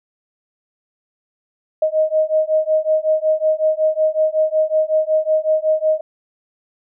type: beating tone pair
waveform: sine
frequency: 622.3 / 627.7 Hz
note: D#5 / D#5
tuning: 0 / +15 cents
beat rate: 5.4 Hz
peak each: -17 dBFS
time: 1.82-6.01 s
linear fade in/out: 5 ms
effects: none